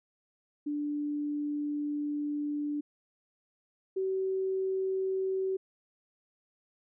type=tone pair in turn; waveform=sine; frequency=293.7 / 380.6 Hz; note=D4 / F#4; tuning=0 / +49 cents; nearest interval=major third; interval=449 cents; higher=second; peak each=-30 / -28 dBFS; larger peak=second; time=0.66-2.81 / 3.96-5.57 s; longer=first; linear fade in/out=10 ms; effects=none